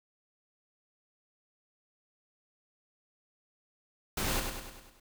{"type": "noise with echo", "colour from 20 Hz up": "pink", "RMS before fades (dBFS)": -32, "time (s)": [4.17, 4.4], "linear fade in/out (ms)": 5, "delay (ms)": 100, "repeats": 6, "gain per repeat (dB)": -5, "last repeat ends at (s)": 5, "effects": []}